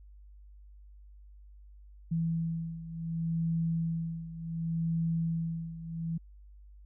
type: beating tone pair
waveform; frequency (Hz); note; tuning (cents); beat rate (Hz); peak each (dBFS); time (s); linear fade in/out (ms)
sine; 164.81 / 165.49; E3 / E3; 0 / +7; 0.68; -31 / -35; 2.11-6.18; 10
effects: added 50 Hz sine -50 dBFS peak until 6.85 s